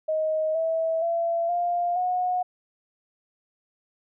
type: tone with pitch steps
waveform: sine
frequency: 627 / 650.6 / 675.1 / 700.5 / 726.9 Hz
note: D#5 / E5 / E5 / F5 / F#5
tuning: +13 / -23 / +41 / +5 / -31 cents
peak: -22 dBFS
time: 0.08-2.43 s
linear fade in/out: 10 ms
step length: 470 ms
effects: none